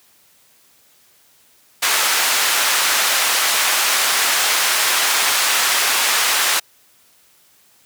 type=band-pass noise; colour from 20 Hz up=pink; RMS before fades=-17 dBFS; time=1.82-6.6 s; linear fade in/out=10 ms; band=1100 to 14000 Hz; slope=12 dB/octave; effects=white hiss -54 dBFS RMS until 7.85 s + high-pass 60 Hz 12 dB/octave